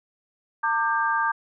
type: tone cluster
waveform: sine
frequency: 909 / 1187 / 1587 Hz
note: A#5 / D6 / G6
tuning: -44 / +18 / +21 cents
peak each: -25 dBFS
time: 0.63-1.32 s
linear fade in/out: 10 ms
effects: none